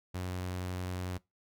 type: tone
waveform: sawtooth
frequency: 91.1 Hz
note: F#2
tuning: 26 cents flat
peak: -31 dBFS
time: 0.14-1.18 s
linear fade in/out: 10 ms
effects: noise-tail reverb RT60 0.2 s tail -22 dB re dry